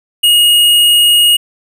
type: tone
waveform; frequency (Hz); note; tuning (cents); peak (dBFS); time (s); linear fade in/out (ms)
square; 2873; F7; +48; -6; 0.23-1.37; 10
effects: none